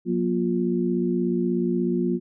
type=tone cluster; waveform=sine; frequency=181.7 / 238.3 / 352.5 Hz; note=F#3 / A#3 / F4; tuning=-31 / +38 / +16 cents; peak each=-25 dBFS; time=0.05-2.2 s; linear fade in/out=50 ms; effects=none